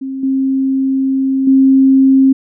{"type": "tone with level steps", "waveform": "sine", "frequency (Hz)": 267.2, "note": "C4", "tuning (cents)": 36, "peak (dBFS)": [-19, -11, -5], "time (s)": [0.01, 2.33], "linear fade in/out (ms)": 10, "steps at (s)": [0.23, 1.47], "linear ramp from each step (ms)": 5, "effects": []}